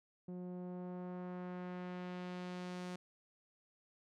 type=tone with low-pass filter sweep; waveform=sawtooth; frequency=180 Hz; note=F#3; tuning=47 cents flat; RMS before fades=-45 dBFS; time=0.28-2.96 s; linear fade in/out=5 ms; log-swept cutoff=420 to 7700 Hz; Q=0.8; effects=none